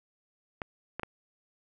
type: clicks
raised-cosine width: 0.5 ms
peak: -19 dBFS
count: 3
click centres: 0.618 / 0.996 / 1.033 s
effects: none